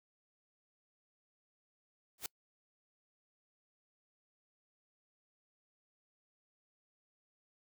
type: noise with exponential growth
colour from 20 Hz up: white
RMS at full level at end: -34 dBFS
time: 2.18-2.26 s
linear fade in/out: 2 ms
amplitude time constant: 17 ms
effects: noise-tail reverb RT60 0.1 s tail -26 dB re dry